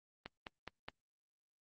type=click train; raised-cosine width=0.3 ms; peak=-27 dBFS; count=4; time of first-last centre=0.26-0.885 s; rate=4.8 Hz; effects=Opus 24 kbps